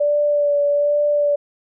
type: tone with vibrato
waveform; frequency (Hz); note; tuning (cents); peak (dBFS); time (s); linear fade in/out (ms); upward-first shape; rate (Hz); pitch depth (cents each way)
sine; 582; D5; -16; -14; 0-1.36; 10; sine; 1.2; 18
effects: none